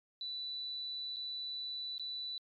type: tone with dropouts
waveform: sine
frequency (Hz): 3971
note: B7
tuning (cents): +9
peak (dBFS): -38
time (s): 0.21-2.38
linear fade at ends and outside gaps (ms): 1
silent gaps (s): 1.161-1.167 / 1.981-1.996
effects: MP3 48 kbps